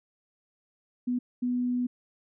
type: tone bursts at uneven times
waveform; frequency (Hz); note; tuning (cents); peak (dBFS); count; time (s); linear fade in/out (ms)
sine; 246.9; B3; 0; -25; 2; 1.07-1.19 / 1.42-1.87; 10
effects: none